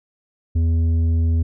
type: tone with tanh clipping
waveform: sine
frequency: 82.41 Hz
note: E2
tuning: in tune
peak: -16 dBFS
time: 0.55-1.43 s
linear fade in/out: 10 ms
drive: 7 dB
effects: none